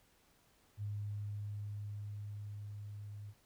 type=tone with level ramp; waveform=sine; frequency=103.3 Hz; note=G#2; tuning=9 cents flat; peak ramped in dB=-37 to -45 dBFS; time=0.77-3.34 s; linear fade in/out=50 ms; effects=pink hiss -70 dBFS RMS until 3.45 s